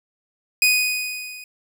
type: tone with level ramp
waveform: sawtooth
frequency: 2489 Hz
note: D#7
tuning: in tune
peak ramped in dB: -9 to -33 dBFS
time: 0.62-1.44 s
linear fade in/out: 2 ms
effects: none